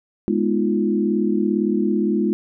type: chord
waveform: sine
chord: F half-diminished seventh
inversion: first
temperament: equal with one note detuned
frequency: 209.6 / 246.9 / 311.1 / 349.2 Hz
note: Ab3 / Cb4 / Eb4 / F4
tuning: +16 / 0 / 0 / 0 cents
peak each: -20 / -25 / -24 / -22 dBFS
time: 0.28-2.33 s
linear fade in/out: 0 ms
effects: none